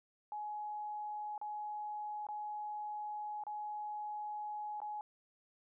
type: tone with dropouts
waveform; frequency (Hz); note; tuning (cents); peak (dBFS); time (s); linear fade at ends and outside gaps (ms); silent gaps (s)
sine; 841; G#5; +22; -39; 0.32-5.01; 1; 1.379-1.414 / 2.268-2.287 / 3.437-3.467 / 4.803-4.817
effects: none